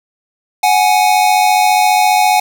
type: tone pair together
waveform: square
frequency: 740 / 834.7 Hz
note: F#5 / G#5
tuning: 0 / +9 cents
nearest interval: major second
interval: 209 cents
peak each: -12 dBFS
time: 0.63-2.4 s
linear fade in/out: 5 ms
effects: none